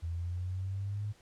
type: exponential sweep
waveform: sine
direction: up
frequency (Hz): 82.41 to 105.8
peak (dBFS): -33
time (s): 0.02-1.13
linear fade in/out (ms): 20
effects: pink hiss -63 dBFS RMS until 1.21 s + low-pass 9000 Hz 12 dB/octave